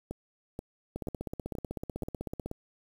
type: two click trains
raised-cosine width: 2 ms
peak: -22 / -23 dBFS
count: 25 / 6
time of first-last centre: 0.96-2.46 / 0.11-2.514 s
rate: 16 / 2.08 Hz
effects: 8-bit